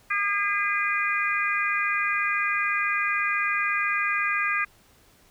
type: harmonic tone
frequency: 406 Hz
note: G#4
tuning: 39 cents flat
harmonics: 3 / 4 / 5 / 6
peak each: -28 / -28 / -28 / -28 dBFS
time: 0.1-4.65 s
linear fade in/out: 10 ms
effects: pink hiss -58 dBFS RMS until 5.3 s